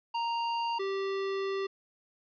square tone pair in turn, 931 / 390.1 Hz, A#5 / G4, -2 / -8 cents, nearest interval octave + minor third, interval 1506 cents, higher first, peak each -30 / -31 dBFS, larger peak first, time 0.14-0.79 / 0.79-1.67 s, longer second, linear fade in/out 10 ms, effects resampled to 11025 Hz

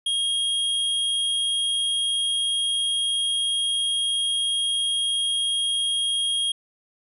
square tone, 3259 Hz, G#7, 33 cents flat, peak -22 dBFS, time 0.06-6.52 s, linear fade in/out 5 ms, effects resampled to 32000 Hz + 10-bit

